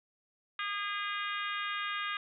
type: harmonic tone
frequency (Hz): 408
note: G#4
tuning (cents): -31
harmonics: 3 / 4 / 5 / 6 / 7 / 8 / 9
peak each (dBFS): -37 / -39 / -41 / -43 / -44 / -45 / -46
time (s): 0.59-2.17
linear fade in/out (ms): 2
effects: none